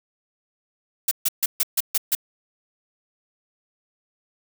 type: noise bursts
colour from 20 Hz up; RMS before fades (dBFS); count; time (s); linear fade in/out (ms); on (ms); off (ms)
blue; -20; 7; 1.08-2.151; 5; 33; 140
effects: none